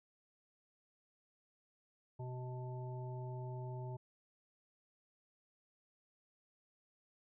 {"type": "harmonic tone", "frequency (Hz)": 126.1, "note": "B2", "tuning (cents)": 36, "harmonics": [1, 3, 5, 7], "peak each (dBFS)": [-42, -51, -54, -53], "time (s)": [2.19, 3.97], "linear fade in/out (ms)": 10, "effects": []}